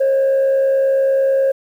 sine tone with frequency modulation, 540 Hz, C#5, 45 cents flat, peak -10 dBFS, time 0-1.52 s, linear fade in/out 10 ms, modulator 69.2 Hz, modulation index 0.24, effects tanh soft clip ceiling -10 dBFS + 8-bit

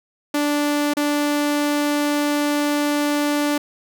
sawtooth tone with dropouts, 292.7 Hz, D4, 6 cents flat, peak -14 dBFS, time 0.34-3.58 s, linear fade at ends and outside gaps 5 ms, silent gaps 0.937-0.968 s, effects none

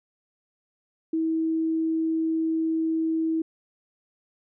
sine tone, 322.6 Hz, E4, 37 cents flat, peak -22 dBFS, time 1.13-3.42 s, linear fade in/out 5 ms, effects none

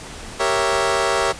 20% pulse chord, G diminished seventh, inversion none, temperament equal, 392 / 466.2 / 554.4 / 659.3 Hz, G4 / Bb4 / Db5 / Fb5, 0 / 0 / 0 / 0 cents, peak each -18 dBFS, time 0.39-1.33 s, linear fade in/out 20 ms, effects pink hiss -35 dBFS RMS until 1.39 s + resampled to 22050 Hz

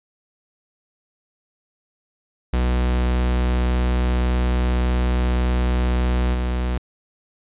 45% pulse tone with level steps, 61.74 Hz, B1, in tune, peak -17 / -20 dBFS, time 2.53-6.78 s, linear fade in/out 5 ms, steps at 6.33 s, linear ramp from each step 20 ms, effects resampled to 8000 Hz

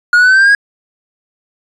triangle exponential sweep, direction up, 1428 to 1661.2 Hz, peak -3 dBFS, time 0.13-0.55 s, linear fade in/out 2 ms, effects resampled to 22050 Hz

